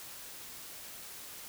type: silence
effects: white hiss -47 dBFS RMS until 1.48 s